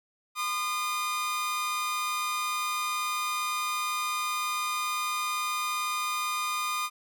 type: tone pair together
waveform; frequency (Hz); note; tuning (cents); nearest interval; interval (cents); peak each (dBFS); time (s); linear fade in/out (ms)
sawtooth; 1026 / 1219.3; C6 / D#6; -34 / -35; minor third; 299; -34 / -25; 0.35-6.9; 50
effects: none